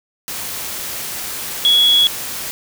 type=tone in noise; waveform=sine; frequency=3355 Hz; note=G#7; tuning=17 cents sharp; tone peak=-9 dBFS; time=1.65-2.07 s; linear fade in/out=0 ms; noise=white; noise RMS=-26 dBFS; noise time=0.28-2.51 s; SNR=+14 dB; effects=none